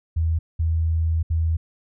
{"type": "tone bursts at uneven times", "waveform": "sine", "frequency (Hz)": 81.3, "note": "E2", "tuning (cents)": -23, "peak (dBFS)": -18, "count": 3, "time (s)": [[0.16, 0.39], [0.59, 1.23], [1.3, 1.57]], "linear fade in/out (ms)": 10, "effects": []}